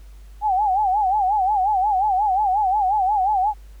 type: tone with vibrato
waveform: sine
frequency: 796 Hz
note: G5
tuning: 26 cents sharp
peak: -16 dBFS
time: 0.41-3.54 s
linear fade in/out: 50 ms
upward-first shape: sine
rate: 5.6 Hz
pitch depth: 140 cents each way
effects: added 50 Hz sine -39 dBFS peak until 3.8 s + pink hiss -57 dBFS RMS until 3.8 s